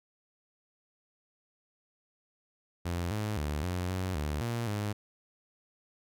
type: tone with pitch steps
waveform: sawtooth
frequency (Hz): 86.7 / 106.2 / 74.3 / 89.8 / 93.1 / 74.5 / 117.6 / 103.9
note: F2 / G#2 / D2 / F2 / F#2 / D2 / A#2 / G#2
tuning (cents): -12 / +39 / +21 / +49 / +11 / +25 / +16 / +1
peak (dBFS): -27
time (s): 2.85-4.93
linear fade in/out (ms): 10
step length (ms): 260
effects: none